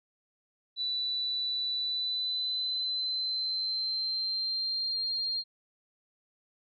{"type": "tone with pitch glide", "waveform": "sine", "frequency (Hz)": [3968, 4204], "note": ["B7", "C8"], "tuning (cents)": [7, 7], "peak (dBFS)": -29, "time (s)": [0.76, 5.44], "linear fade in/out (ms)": 50, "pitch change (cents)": 100, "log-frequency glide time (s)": [1.77, 5.05], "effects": []}